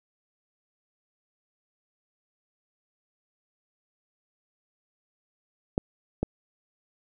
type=clicks; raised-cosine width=2 ms; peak=-10 / -12 dBFS; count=2; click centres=5.779 / 6.23 s; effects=none